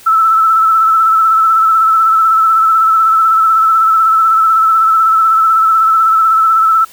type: tone with vibrato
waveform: sine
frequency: 1317 Hz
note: E6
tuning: 2 cents flat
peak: -6 dBFS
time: 0.06-6.85 s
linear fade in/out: 10 ms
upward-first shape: sine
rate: 16 Hz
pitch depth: 31 cents each way
effects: white hiss -39 dBFS RMS until 6.92 s